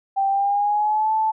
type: tone with pitch glide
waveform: sine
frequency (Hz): 784 to 874.9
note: G5 to A5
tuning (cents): 0 to -10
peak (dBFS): -17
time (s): 0.16-1.32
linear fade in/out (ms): 20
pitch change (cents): +190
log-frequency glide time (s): 0.29-1.12
effects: none

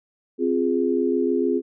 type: chord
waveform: sine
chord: F minor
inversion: second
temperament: equal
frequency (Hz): 261.6 / 349.2 / 415.3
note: C4 / F4 / Ab4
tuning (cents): 0 / 0 / 0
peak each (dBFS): -23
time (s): 0.38-1.62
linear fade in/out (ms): 50
effects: none

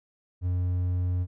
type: tone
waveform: triangle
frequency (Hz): 90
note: F#2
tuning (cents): -47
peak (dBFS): -22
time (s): 0.41-1.27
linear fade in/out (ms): 50
effects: none

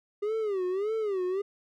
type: tone with vibrato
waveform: triangle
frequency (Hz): 401.7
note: G4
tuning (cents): +42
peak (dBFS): -25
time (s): 0.22-1.42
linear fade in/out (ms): 10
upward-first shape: sine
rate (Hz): 1.7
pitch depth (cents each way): 180
effects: none

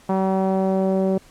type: tone with low-pass filter sweep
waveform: sawtooth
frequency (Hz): 190.7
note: G3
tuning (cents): -47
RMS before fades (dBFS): -20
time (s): 0.09-1.18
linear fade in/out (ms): 5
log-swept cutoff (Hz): 900 to 520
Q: 2.3
effects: pink hiss -51 dBFS RMS until 1.3 s + low-pass 11000 Hz 12 dB/octave

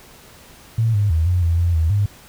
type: tone with pitch steps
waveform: sine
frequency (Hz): 113.3 / 102.7 / 80.4 / 89.8 / 84 / 86.2 / 80.5 / 101.8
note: A#2 / G#2 / E2 / F2 / E2 / F2 / E2 / G#2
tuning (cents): -49 / -19 / -43 / +49 / +33 / -22 / -41 / -34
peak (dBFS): -14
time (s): 0.78-2.06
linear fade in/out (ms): 5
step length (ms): 160
effects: pink hiss -45 dBFS RMS until 2.28 s

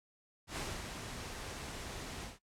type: noise with ADSR envelope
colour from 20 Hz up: pink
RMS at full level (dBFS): -39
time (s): 0.47-2.39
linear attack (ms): 99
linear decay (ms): 260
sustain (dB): -5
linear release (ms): 160
effects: noise-tail reverb RT60 0.1 s tail -18 dB re dry + low-pass 9000 Hz 12 dB/octave

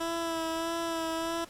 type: tone with vibrato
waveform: 15% pulse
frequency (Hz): 329.8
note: E4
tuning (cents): +1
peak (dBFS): -24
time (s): 0-1.45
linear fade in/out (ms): 10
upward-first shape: sine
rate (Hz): 1.6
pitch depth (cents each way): 24
effects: pink hiss -52 dBFS RMS until 1.49 s + low-pass 12000 Hz 12 dB/octave

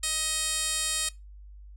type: tone with band-pass filter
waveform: 10% pulse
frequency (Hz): 630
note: D#5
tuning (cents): +21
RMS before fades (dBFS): -29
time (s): 0.03-1.09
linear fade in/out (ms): 5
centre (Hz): 7100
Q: 4.5
effects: noise-tail reverb RT60 0.2 s tail -19 dB re dry + added 50 Hz sine -44 dBFS peak until 1.76 s

